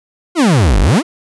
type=exponential two-way sweep; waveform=40% pulse; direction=down then up; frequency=371.5 to 42.26 to 371.5 Hz; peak=-7 dBFS; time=0.35-1.03 s; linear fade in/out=50 ms; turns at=0.8 s; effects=resampled to 24000 Hz